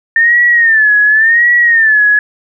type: tone with vibrato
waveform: sine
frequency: 1800 Hz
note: A6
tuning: 39 cents sharp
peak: -5 dBFS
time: 0.16-2.19 s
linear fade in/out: 2 ms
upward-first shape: sine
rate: 0.91 Hz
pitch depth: 120 cents each way
effects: none